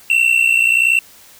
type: tone pair together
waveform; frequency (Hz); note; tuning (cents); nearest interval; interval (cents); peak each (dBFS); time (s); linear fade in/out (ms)
triangle; 2675 / 2736; E7 / F7; +25 / -36; unison; 39; -12; 0.1-0.99; 2
effects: white hiss -44 dBFS RMS until 1.39 s